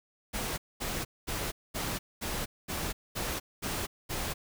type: noise bursts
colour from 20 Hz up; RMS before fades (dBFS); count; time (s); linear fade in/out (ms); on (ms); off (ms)
pink; -34; 9; 0.33-4.34; 20; 250; 220
effects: none